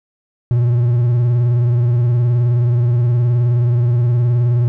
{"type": "tone with vibrato", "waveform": "triangle", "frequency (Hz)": 120.5, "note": "B2", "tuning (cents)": -42, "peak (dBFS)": -9, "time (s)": [0.51, 4.68], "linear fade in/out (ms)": 0, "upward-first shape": "sine", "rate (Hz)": 19, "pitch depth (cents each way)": 53, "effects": []}